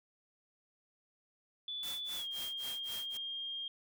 sine tone with pitch glide, 3468 to 3217 Hz, A7 to G7, -26 to +44 cents, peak -38 dBFS, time 1.68-3.68 s, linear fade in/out 2 ms, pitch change -130 cents, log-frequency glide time 2.16-2.27 s
white noise with tremolo, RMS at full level -45 dBFS, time 1.83-3.17 s, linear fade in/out 0 ms, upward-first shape sine, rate 3.8 Hz, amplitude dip 100%
effects none

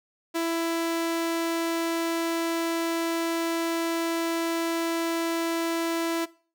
sawtooth tone, 332.4 Hz, E4, 15 cents sharp, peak -21 dBFS, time 0.34-6.26 s, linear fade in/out 20 ms, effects noise-tail reverb RT60 0.4 s tail -20 dB re dry

